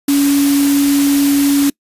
sine tone in noise, 282.5 Hz, C#4, 33 cents sharp, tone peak -9 dBFS, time 0.08-1.7 s, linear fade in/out 5 ms, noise white, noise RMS -21 dBFS, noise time 0.08-1.7 s, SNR +9 dB, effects noise-tail reverb RT60 0.1 s tail -26 dB re dry + resampled to 32000 Hz

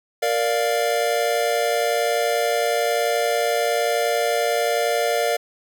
square chord, Bb major, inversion none, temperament equal, 466.2 / 587.3 / 698.5 Hz, Bb4 / D5 / F5, 0 / 0 / 0 cents, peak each -24 dBFS, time 0.22-5.37 s, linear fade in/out 10 ms, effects none

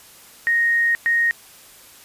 sine tone bursts at uneven times, 1864.7 Hz, A#6, in tune, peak -15 dBFS, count 2, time 0.47-0.95 / 1.06-1.31 s, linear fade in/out 0 ms, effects white hiss -46 dBFS RMS until 2.04 s + resampled to 32000 Hz

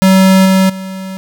square tone with level steps, 189.9 Hz, F#3, 45 cents sharp, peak -5 / -7 / -22 dBFS, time 0.02-1.17 s, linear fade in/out 0 ms, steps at 0.45 / 0.69 s, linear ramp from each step 10 ms, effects none

